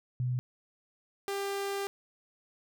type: tone pair in turn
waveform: sine / sawtooth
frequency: 125.1 / 397.2 Hz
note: B2 / G4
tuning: +23 / +23 cents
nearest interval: octave + minor sixth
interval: 2000 cents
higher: second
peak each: -28 dBFS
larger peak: neither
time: 0.2-0.39 / 1.28-1.87 s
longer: second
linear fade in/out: 0 ms
effects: none